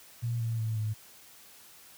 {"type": "tone with pitch steps", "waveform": "sine", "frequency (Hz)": [117.9, 114.48, 111.15, 107.93], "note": ["A#2", "A#2", "A2", "A2"], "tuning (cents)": [20, -31, 18, -33], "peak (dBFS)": -28, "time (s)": [0.22, 0.94], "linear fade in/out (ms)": 20, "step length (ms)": 180, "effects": ["white hiss -54 dBFS RMS until 1.97 s", "high-pass 60 Hz 12 dB/octave"]}